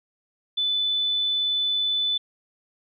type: tone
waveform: sine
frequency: 3499 Hz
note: A7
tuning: 10 cents flat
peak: -21 dBFS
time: 0.57-2.18 s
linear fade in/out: 10 ms
effects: none